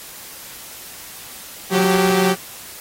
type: tone pair together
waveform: sawtooth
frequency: 183.4 / 388.6 Hz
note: F#3 / G4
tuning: -15 / -15 cents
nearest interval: octave + minor second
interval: 1300 cents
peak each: -13 dBFS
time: 1.7-2.36 s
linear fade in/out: 50 ms
effects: white hiss -37 dBFS RMS until 2.8 s + AAC 48 kbps